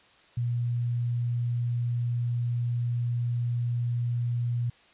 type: tone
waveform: sine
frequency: 120 Hz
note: B2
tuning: 49 cents flat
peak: -25 dBFS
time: 0.37-4.7 s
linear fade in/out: 5 ms
effects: white hiss -58 dBFS RMS until 4.93 s + resampled to 8000 Hz